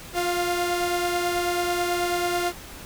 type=tone pair together; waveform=sawtooth; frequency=353.1 / 697 Hz; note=F4 / F5; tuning=+19 / -4 cents; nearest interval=octave; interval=1177 cents; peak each=-21 / -23 dBFS; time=0.13-2.53 s; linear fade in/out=50 ms; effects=pink hiss -41 dBFS RMS until 2.85 s